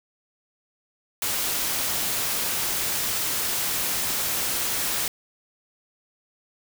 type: noise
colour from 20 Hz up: white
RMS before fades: -26 dBFS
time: 1.22-5.08 s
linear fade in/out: 2 ms
effects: none